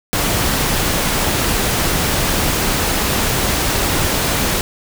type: noise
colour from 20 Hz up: pink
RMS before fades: -17 dBFS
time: 0.13-4.61 s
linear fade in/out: 0 ms
effects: none